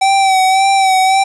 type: tone with vibrato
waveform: square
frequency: 769 Hz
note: G5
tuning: 33 cents flat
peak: -9 dBFS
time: 0.01-1.24 s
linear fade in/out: 10 ms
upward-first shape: sine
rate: 1.8 Hz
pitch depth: 36 cents each way
effects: resampled to 24000 Hz + 7-bit